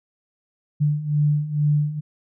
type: beating tone pair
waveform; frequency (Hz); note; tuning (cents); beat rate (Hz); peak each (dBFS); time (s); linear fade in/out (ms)
sine; 146.83 / 149.03; D3 / D3; 0 / +26; 2.2; -23 / -19; 0.8-2.01; 20
effects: none